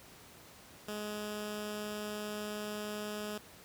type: tone with notch filter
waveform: 10% pulse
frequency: 210 Hz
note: G#3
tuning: 19 cents sharp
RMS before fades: -40 dBFS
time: 0.88-3.38 s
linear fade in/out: 5 ms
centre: 930 Hz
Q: 1.9
effects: pink hiss -55 dBFS RMS until 3.64 s + high-pass 80 Hz 12 dB/octave